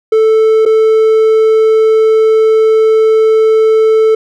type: tone with dropouts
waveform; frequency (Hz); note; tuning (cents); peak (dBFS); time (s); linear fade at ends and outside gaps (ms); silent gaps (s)
triangle; 440; A4; 0; -3; 0.12-4.15; 5; 0.653-0.66
effects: none